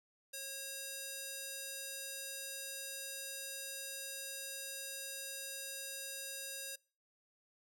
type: tone with band-pass filter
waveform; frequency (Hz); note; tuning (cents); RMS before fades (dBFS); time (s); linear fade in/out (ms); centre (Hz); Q
square; 544; C#5; -33; -45; 0.33-6.76; 10; 10000; 0.79
effects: noise-tail reverb RT60 0.4 s tail -25 dB re dry